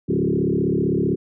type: tone with frequency modulation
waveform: sine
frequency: 270 Hz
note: C#4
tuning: 45 cents flat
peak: -17 dBFS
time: 0.08-1.16 s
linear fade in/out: 20 ms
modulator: 35.6 Hz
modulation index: 3.9
effects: none